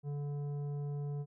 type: tone with tanh clipping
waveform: sine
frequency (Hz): 144.4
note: D3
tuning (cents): -29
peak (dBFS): -37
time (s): 0.03-1.26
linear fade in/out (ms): 50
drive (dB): 10
effects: none